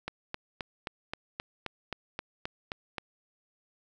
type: click train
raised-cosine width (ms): 0.3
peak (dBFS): -18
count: 12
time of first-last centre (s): 0.08-2.982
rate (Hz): 3.79
effects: none